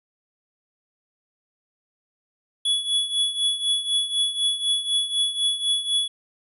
square tone with tremolo, 3392 Hz, G#7, 36 cents sharp, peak -18 dBFS, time 2.65-6.08 s, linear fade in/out 5 ms, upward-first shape triangle, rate 4 Hz, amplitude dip 80%, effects resampled to 32000 Hz

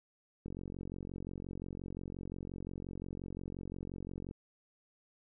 click train, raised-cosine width 3 ms, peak -30 dBFS, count 177, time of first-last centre 0.46-4.311 s, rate 45.7 Hz, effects none

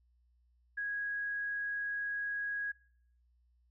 sine tone, 1654 Hz, G#6, 8 cents flat, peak -34 dBFS, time 0.77-2.72 s, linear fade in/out 10 ms, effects noise-tail reverb RT60 0.6 s tail -21 dB re dry + added 60 Hz sine -67 dBFS peak until 3.7 s

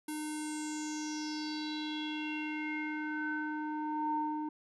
square tone with low-pass filter sweep, 304.9 Hz, D#4, 35 cents flat, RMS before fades -37 dBFS, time 0.08-4.49 s, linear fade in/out 5 ms, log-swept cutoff 11000 to 740 Hz, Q 6, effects none

